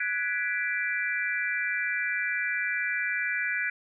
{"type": "chord", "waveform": "sine", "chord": "G# half-diminished seventh", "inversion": "third", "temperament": "equal with one note detuned", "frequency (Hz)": [1480, 1675.7, 1975.5, 2349], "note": ["F#6", "G#6", "B6", "D7"], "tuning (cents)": [0, 15, 0, 0], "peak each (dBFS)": -32, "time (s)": [0, 3.7], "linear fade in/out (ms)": 5, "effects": []}